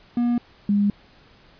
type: tone pair in turn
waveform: triangle / sine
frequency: 240 / 203.5 Hz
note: B3 / G#3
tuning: -49 / -35 cents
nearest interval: minor third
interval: 286 cents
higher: first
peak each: -16 dBFS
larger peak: neither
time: 0.17-0.38 / 0.69-0.9 s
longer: neither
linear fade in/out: 2 ms
effects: pink hiss -53 dBFS RMS until 1.59 s + resampled to 11025 Hz

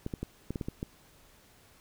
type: clicks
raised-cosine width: 3 ms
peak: -21 dBFS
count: 8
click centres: 0.064 / 0.138 / 0.23 / 0.506 / 0.558 / 0.612 / 0.685 / 0.829 s
effects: pink hiss -60 dBFS RMS until 1.8 s

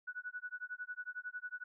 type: tone with tremolo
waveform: sine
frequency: 1476 Hz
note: F#6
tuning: 5 cents flat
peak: -38 dBFS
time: 0.07-1.64 s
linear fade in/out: 10 ms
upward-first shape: sine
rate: 11 Hz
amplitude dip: 100%
effects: none

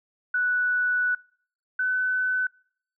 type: tone pair in turn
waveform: sine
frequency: 1480 / 1507.6 Hz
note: F#6 / F#6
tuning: 0 / +32 cents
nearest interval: unison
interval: 32 cents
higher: second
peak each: -21 / -22 dBFS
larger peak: first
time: 0.34-1.15 / 1.79-2.47 s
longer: first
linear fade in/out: 5 ms
effects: noise-tail reverb RT60 0.6 s tail -26 dB re dry

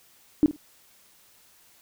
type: tone with echo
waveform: sine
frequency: 300.9 Hz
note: D4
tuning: 42 cents sharp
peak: -13 dBFS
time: 0.43-0.46 s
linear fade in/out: 0 ms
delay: 51 ms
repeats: 2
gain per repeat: -15 dB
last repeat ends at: 0.562 s
effects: white hiss -58 dBFS RMS until 1.81 s

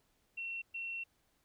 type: tone bursts at uneven times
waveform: sine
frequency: 2718 Hz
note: F7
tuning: 48 cents flat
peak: -38 dBFS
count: 2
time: 0.37-0.62 / 0.74-1.04 s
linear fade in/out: 10 ms
effects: pink hiss -75 dBFS RMS until 1.44 s

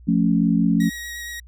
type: chord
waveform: sine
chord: F augmented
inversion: none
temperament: equal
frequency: 174.61 / 220 / 277.2 Hz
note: F3 / A3 / C#4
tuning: 0 / 0 / 0 cents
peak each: -19 / -19 / -21 dBFS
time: 0.07-0.9 s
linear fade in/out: 20 ms
type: tone with vibrato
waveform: sawtooth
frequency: 1897 Hz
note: A#6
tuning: 30 cents sharp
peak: -27 dBFS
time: 0.8-1.4 s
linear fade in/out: 5 ms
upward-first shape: sine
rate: 8.5 Hz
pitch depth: 11 cents each way
effects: added 60 Hz sine -42 dBFS peak until 1.47 s

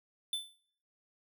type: tone with exponential decay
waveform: square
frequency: 3520 Hz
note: A7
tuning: in tune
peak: -30 dBFS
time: 0.33-0.59 s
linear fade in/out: 2 ms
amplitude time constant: 55 ms
effects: noise-tail reverb RT60 0.7 s tail -26 dB re dry

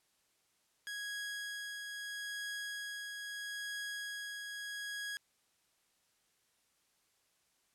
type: tone with tremolo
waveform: sawtooth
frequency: 1657 Hz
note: G#6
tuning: 4 cents flat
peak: -35 dBFS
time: 0.87-5.17 s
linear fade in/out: 0 ms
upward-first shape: triangle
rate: 0.77 Hz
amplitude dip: 35%
effects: white hiss -75 dBFS RMS until 7.74 s + low-pass 11000 Hz 12 dB/octave

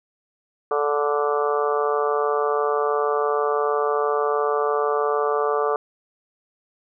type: harmonic tone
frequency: 146.2 Hz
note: D3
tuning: 7 cents flat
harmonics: 3 / 4 / 5 / 6 / 7 / 8 / 9 / 10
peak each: -22 / -27 / -28 / -32 / -33 / -25 / -36 / -38 dBFS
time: 0.71-5.76 s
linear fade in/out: 2 ms
effects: none

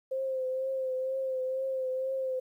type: tone with vibrato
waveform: sine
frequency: 523.3 Hz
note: C5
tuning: in tune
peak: -29 dBFS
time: 0.11-2.4 s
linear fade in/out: 10 ms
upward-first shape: triangle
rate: 2.1 Hz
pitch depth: 36 cents each way
effects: 11-bit

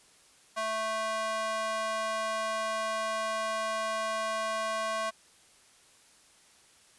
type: tone with high-pass filter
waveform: square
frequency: 220 Hz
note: A3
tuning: in tune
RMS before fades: -32 dBFS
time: 0.56-5.11 s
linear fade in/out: 20 ms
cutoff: 860 Hz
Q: 3.7
effects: white hiss -60 dBFS RMS until 6.98 s + resampled to 24000 Hz

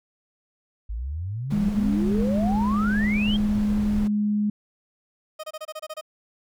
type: exponential sweep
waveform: sine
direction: up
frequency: 50 to 3283 Hz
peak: -27 dBFS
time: 0.89-3.37 s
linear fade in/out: 10 ms
type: noise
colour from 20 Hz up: brown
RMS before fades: -31 dBFS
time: 1.5-4.08 s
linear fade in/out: 10 ms
type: tone with pitch glide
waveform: sine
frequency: 205.8 to 208.6 Hz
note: G#3 to G#3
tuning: -16 to +8 cents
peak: -20 dBFS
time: 1.52-4.5 s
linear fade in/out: 5 ms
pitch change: +24 cents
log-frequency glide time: 2.01-2.71 s
type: tone bursts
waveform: 30% pulse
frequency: 622.3 Hz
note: D#5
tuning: in tune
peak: -29 dBFS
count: 9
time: 5.39-6.012 s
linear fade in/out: 10 ms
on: 46 ms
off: 26 ms
effects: none

